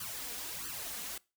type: noise with flanger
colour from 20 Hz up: white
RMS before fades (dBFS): -41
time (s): 0-1.18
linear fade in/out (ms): 5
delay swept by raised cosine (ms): 0.65 to 4.25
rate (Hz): 1.5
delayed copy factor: +0.75
effects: noise-tail reverb RT60 0.3 s tail -23 dB re dry